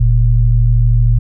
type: tone pair together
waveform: sine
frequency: 43.65 / 116.54 Hz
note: F1 / A#2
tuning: 0 / 0 cents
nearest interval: octave + perfect fourth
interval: 1700 cents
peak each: -10 dBFS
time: 0-1.19 s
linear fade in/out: 10 ms
effects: none